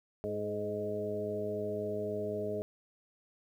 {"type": "harmonic tone with a mistuned harmonic", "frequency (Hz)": 103.8, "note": "G#2", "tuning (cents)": 0, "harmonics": [1, 2, 3, 4, 5, 6], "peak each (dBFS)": [-44, -42, -45, -36, -46, -38], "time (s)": [0.24, 2.62], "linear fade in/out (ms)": 0, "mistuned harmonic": 4, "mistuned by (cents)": 24, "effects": ["11-bit"]}